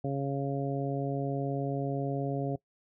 harmonic tone, 138.59 Hz, C#3, in tune, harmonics 1 / 2 / 3 / 4 / 5, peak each -32 / -35 / -37 / -38 / -39 dBFS, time 0.04-2.56 s, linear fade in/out 5 ms, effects noise-tail reverb RT60 0.1 s tail -21 dB re dry

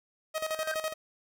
sawtooth tone with tremolo, 630 Hz, D#5, 21 cents sharp, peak -25 dBFS, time 0.34-0.94 s, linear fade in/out 20 ms, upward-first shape square, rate 12 Hz, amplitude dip 70%
triangle tone with exponential growth, 1568 Hz, G6, in tune, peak -29 dBFS, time 0.45-0.74 s, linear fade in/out 1 ms, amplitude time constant 61 ms
effects none

